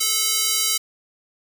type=tone with high-pass filter; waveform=square; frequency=434.3 Hz; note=A4; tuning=23 cents flat; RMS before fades=-21 dBFS; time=0-0.78 s; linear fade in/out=10 ms; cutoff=4500 Hz; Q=0.81; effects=none